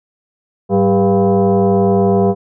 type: tone with frequency modulation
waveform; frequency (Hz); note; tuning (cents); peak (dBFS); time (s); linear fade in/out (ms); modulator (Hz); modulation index
sine; 103.8; G#2; 0; -9; 0.69-2.35; 50; 296; 1.9
effects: none